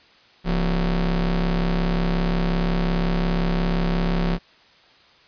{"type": "ring-modulated tone", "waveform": "45% pulse", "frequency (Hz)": 102.9, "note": "G#2", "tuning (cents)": -16, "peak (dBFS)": -16, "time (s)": [0.44, 4.39], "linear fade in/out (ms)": 50, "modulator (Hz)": 70.1, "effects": ["white hiss -53 dBFS RMS until 5.27 s", "resampled to 11025 Hz"]}